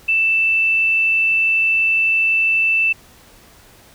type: tone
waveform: sine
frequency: 2654 Hz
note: E7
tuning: 11 cents sharp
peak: -13 dBFS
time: 0.08-2.93 s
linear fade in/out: 10 ms
effects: pink hiss -47 dBFS RMS until 3.94 s